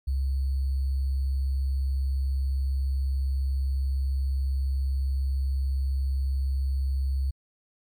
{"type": "tone with sample-and-hold", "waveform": "sine", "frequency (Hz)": 67.2, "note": "C2", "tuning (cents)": 47, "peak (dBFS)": -23, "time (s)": [0.07, 7.31], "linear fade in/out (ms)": 10, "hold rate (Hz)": 4410, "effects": ["MP3 96 kbps"]}